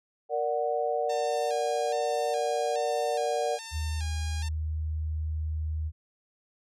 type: chord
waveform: sine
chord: Bb augmented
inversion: none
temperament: equal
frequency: 466.2 / 587.3 / 740 Hz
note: Bb4 / D5 / F#5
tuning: 0 / 0 / 0 cents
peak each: -30 dBFS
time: 0.29-3.59 s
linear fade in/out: 50 ms
type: tone with vibrato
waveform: 5% pulse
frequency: 857 Hz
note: A5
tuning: 46 cents flat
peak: -26 dBFS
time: 1.09-4.49 s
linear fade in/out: 10 ms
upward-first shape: square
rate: 1.2 Hz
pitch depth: 87 cents each way
type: tone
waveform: sine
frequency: 78 Hz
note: D#2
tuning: 5 cents sharp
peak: -28 dBFS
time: 3.71-5.92 s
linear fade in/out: 50 ms
effects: low-pass 8000 Hz 12 dB/octave